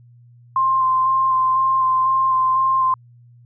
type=tone with vibrato; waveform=sine; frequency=1049 Hz; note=C6; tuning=4 cents sharp; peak=-14 dBFS; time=0.56-2.94 s; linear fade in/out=2 ms; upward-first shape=square; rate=2 Hz; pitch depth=12 cents each way; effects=added 120 Hz sine -45 dBFS peak until 3.45 s